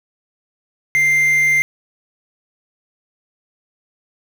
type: tone with quantisation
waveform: triangle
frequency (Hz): 2093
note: C7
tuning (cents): 0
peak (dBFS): -10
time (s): 0.95-1.62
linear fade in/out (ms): 0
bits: 5
effects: none